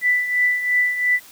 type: tone with tremolo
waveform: sine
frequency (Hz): 1982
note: B6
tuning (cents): +6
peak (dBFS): -13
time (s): 0.01-1.2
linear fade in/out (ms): 50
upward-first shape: triangle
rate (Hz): 2.9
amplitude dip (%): 70
effects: white hiss -45 dBFS RMS until 1.31 s